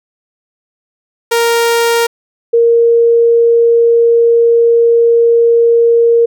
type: tone pair in turn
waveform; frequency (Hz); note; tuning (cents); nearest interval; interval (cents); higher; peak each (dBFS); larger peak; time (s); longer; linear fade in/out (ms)
sawtooth / sine; 466.2 / 466.2; A#4 / A#4; 0 / 0; unison; 0; neither; -5; neither; 1.31-2.07 / 2.53-6.26; second; 10
effects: none